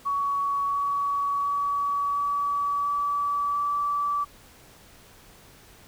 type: tone with pitch steps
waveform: sine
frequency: 1124 / 1130.5 / 1137.1 / 1143.6 / 1150.3 / 1156.9 Hz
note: C#6 / C#6 / C#6 / D6 / D6 / D6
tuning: +24 / +34 / +44 / -46 / -36 / -26 cents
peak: -23 dBFS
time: 0.05-4.25 s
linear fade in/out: 20 ms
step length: 700 ms
effects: pink hiss -52 dBFS RMS until 5.87 s